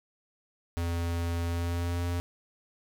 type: tone with pitch glide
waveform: square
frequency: 85.1 to 87.04 Hz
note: F2 to F2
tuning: -44 to -5 cents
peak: -29 dBFS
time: 0.77-2.2 s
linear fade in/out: 0 ms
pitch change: +39 cents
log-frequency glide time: 1.46-2.06 s
effects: none